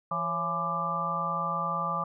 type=harmonic tone with a mistuned harmonic; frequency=168.7 Hz; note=E3; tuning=40 cents sharp; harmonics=1 / 3 / 4 / 5 / 6 / 7; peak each=-37 / -39 / -39 / -37 / -38 / -29 dBFS; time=0.11-2.04 s; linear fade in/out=5 ms; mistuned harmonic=3; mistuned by=+140 cents; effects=none